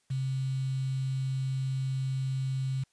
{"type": "tone with quantisation", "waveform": "sine", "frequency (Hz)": 132.4, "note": "C3", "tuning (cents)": 21, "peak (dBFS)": -28, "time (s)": [0.1, 2.84], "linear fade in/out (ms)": 10, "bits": 8, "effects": ["white hiss -72 dBFS RMS until 2.92 s", "resampled to 22050 Hz"]}